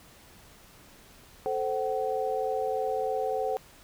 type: chord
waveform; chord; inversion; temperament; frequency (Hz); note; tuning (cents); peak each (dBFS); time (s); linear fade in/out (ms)
sine; F# diminished; first; equal with one note detuned; 440 / 523.3 / 756; A4 / C5 / F#5; 0 / 0 / +37; -31; 1.46-3.57; 0
effects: pink hiss -54 dBFS RMS until 3.83 s